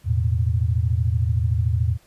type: chord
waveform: sine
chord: E suspended fourth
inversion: none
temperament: equal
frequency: 82.41 / 110 / 123.47 Hz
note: E2 / A2 / B2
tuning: 0 / 0 / 0 cents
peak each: -21 / -21 / -26 dBFS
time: 0.04-1.98 s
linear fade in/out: 50 ms
effects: pink hiss -57 dBFS RMS until 2.06 s + resampled to 32000 Hz